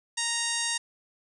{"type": "harmonic tone", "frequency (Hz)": 932.3, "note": "A#5", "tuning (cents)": 0, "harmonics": [1, 2, 3, 4, 5, 6, 7, 8, 9, 10], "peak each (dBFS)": [-39, -34, -37, -34, -37, -36, -35, -39, -36, -37], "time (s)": [0.17, 0.78], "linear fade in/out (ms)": 10, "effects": []}